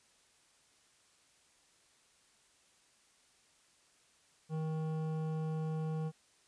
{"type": "tone with hard clipping", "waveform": "sine", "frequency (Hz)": 157.7, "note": "D#3", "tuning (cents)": 24, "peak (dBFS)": -36, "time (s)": [4.49, 6.12], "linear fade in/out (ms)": 50, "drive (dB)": 12, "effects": ["white hiss -68 dBFS RMS until 6.47 s", "resampled to 22050 Hz"]}